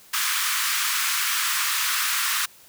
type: high-pass noise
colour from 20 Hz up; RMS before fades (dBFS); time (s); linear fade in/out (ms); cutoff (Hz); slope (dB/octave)
pink; -24; 0.13-2.46; 10; 1100; 48
effects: white hiss -51 dBFS RMS until 2.68 s